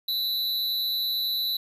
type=tone with amplitude modulation; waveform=square; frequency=3968 Hz; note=B7; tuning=7 cents sharp; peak=-22 dBFS; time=0.08-1.57 s; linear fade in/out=5 ms; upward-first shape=sine; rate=213 Hz; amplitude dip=75%; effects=resampled to 32000 Hz + 10-bit